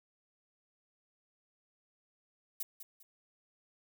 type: noise with echo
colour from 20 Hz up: violet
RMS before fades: -37 dBFS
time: 2.6-2.63 s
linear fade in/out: 5 ms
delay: 200 ms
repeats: 2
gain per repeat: -10 dB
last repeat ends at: 3.03 s
effects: none